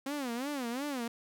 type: tone with vibrato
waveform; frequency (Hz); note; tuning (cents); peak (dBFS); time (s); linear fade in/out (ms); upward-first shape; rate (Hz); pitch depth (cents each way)
sawtooth; 261.6; C4; 0; -30; 0.06-1.08; 5; sine; 2.8; 210
effects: none